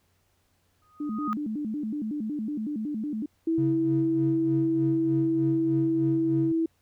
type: tone with exponential growth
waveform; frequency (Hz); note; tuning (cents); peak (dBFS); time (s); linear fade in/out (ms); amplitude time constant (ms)
sine; 1244.5; D#6; 0; -25; 0.82-1.33; 0; 110
type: tone with vibrato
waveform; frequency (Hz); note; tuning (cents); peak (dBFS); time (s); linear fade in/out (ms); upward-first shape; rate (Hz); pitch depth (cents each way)
sine; 253.6; B3; +46; -28; 1-3.26; 5; square; 5.4; 270
type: tone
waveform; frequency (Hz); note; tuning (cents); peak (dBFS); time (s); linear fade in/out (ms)
sine; 326.8; E4; -15; -22; 3.47-6.66; 5
type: tone with tremolo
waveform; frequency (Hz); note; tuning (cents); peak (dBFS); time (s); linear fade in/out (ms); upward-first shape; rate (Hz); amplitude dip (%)
triangle; 137.5; C#3; -14; -24; 3.58-6.52; 2; sine; 3.3; 70
effects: added 90 Hz sine -70 dBFS peak until 6.81 s + pink hiss -70 dBFS RMS until 6.81 s